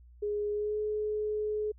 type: tone with pitch glide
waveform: sine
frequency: 415.3 to 424.3 Hz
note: G#4 to G#4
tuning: 0 to +37 cents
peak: -29 dBFS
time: 0.22-1.72 s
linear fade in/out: 10 ms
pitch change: +37 cents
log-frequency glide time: 0.52-0.78 s
effects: added 60 Hz sine -52 dBFS peak until 1.78 s